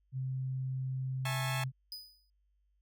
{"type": "tone", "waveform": "sine", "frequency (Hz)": 130.9, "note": "C3", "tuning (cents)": 1, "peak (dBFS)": -33, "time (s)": [0.12, 1.72], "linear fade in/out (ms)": 50}
{"type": "chord", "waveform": "15% pulse", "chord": "A major seventh", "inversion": "second", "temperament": "equal with one note detuned", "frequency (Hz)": [659.3, 830.6, 880, 1090.3], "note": ["E5", "G#5", "A5", "C#6"], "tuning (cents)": [0, 0, 0, -29], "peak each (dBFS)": -35, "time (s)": [1.25, 1.64], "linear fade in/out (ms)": 5}
{"type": "tone with exponential decay", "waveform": "45% pulse", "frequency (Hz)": 4978, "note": "D#8", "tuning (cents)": 0, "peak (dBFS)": -38, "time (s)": [1.92, 2.3], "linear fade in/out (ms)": 1, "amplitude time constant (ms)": 81}
{"effects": ["added 50 Hz sine -70 dBFS peak until 2.81 s"]}